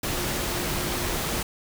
sine tone in noise, 353.2 Hz, F4, 20 cents sharp, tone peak -36 dBFS, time 0.1-1.18 s, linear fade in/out 5 ms, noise pink, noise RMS -28 dBFS, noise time 0.03-1.43 s, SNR -11 dB, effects none

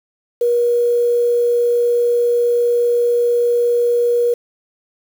sine tone with quantisation, 478.9 Hz, A#4, 47 cents sharp, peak -12 dBFS, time 0.41-4.34 s, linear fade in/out 5 ms, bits 6, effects none

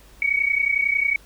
sine tone pair together, 2232 / 2263 Hz, C#7 / C#7, +11 / +35 cents, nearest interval unison, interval 24 cents, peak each -21 dBFS, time 0.22-1.16 s, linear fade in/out 2 ms, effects added 50 Hz sine -49 dBFS peak until 1.25 s + pink hiss -52 dBFS RMS until 1.25 s

